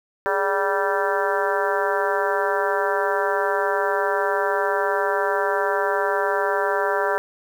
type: harmonic tone with a mistuned harmonic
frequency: 194.8 Hz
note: G3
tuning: 11 cents flat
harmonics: 2 / 3 / 4 / 5 / 6 / 7 / 8 / 9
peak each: -25 / -25 / -29 / -26 / -32 / -29 / -28 / -31 dBFS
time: 0.26-7.18 s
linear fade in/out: 0 ms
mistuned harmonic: 2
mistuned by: +100 cents
effects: 8-bit